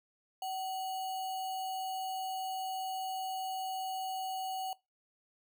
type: tone with sample-and-hold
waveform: sine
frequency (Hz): 757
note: F#5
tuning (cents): +39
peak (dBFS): -35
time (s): 0.42-4.73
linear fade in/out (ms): 2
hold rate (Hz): 3675
effects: noise-tail reverb RT60 0.2 s tail -20 dB re dry